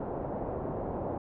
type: low-pass noise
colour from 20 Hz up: white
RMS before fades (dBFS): -35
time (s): 0-1.18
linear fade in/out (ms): 5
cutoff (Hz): 750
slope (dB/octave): 24
effects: none